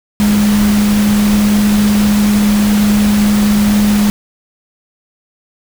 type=tone in noise; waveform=sine; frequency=207.7 Hz; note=G#3; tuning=in tune; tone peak=-8 dBFS; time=0.2-4.1 s; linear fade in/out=0 ms; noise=pink; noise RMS=-20 dBFS; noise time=0.2-4.1 s; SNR=+9 dB; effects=none